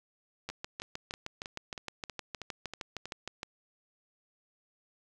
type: two click trains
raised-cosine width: 0.2 ms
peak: -20 / -23 dBFS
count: 20 / 9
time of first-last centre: 0.49-3.431 / 0.5-3.056 s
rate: 6.46 / 3.13 Hz
effects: none